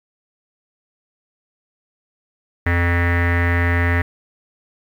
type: tone with low-pass filter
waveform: square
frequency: 86.5 Hz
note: F2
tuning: 16 cents flat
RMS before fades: -17 dBFS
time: 2.66-4.02 s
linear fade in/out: 5 ms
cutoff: 1900 Hz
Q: 9.1
effects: 8-bit